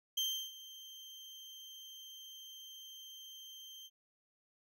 35% pulse tone with ADSR envelope, 3143 Hz, G7, 4 cents sharp, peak -30 dBFS, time 0.17-3.9 s, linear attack 8 ms, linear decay 330 ms, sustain -18 dB, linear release 45 ms, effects none

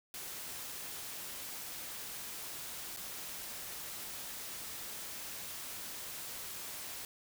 white noise with dropouts, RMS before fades -44 dBFS, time 0.14-7.05 s, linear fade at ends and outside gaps 1 ms, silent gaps 2.964-2.971 s, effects none

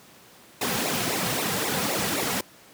pink noise with flanger, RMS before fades -26 dBFS, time 0.61-2.41 s, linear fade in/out 5 ms, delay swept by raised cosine 0.62 to 3.42 ms, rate 3.8 Hz, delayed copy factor -0.8, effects pink hiss -51 dBFS RMS until 2.73 s + high-pass 150 Hz 12 dB/octave

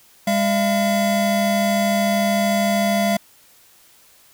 square tone pair together, 201.9 / 679 Hz, G#3 / F5, -49 / -49 cents, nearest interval octave + major sixth, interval 2100 cents, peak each -20 dBFS, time 0.27-3.17 s, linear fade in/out 5 ms, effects white hiss -52 dBFS RMS until 4.33 s

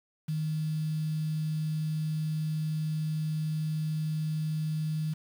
sine tone with quantisation, 155.56 Hz, D#3, in tune, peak -28 dBFS, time 0.28-5.14 s, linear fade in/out 10 ms, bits 8, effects none

